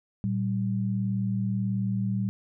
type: tone pair together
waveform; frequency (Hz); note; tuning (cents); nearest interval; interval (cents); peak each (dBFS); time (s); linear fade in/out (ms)
sine; 115.1 / 193.57; A#2 / G3; -22 / -22; major sixth; 900; -28 / -27; 0.24-2.29; 0
effects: none